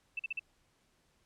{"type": "tone bursts", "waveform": "sine", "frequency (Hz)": 2652, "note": "E7", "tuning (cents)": 10, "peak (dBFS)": -33, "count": 4, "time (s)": [0.17, 0.395], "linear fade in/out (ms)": 5, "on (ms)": 24, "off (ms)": 43, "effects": ["pink hiss -72 dBFS RMS until 1.25 s", "low-pass 10000 Hz 12 dB/octave"]}